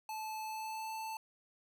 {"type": "tone with pitch glide", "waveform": "square", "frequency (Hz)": [870, 882.7], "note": ["A5", "A5"], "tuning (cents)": [-20, 5], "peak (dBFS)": -40, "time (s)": [0.09, 1.17], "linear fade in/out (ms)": 2, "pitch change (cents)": 25, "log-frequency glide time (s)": [0.42, 0.95], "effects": []}